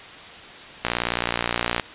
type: click train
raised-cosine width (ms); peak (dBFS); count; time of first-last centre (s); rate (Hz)
0.3; -5; 57; 0.85-1.798; 59.1
effects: white hiss -40 dBFS RMS until 1.94 s + resampled to 8000 Hz